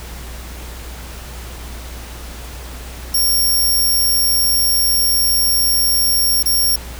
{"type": "tone with dropouts", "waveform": "10% pulse", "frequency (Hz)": 5540, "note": "F8", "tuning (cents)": -15, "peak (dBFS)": -7, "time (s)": [3.14, 6.76], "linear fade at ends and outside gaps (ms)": 5, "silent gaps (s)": [6.428, 6.457], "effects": ["added 60 Hz sine -30 dBFS peak until 6.99 s", "pink hiss -35 dBFS RMS until 6.99 s"]}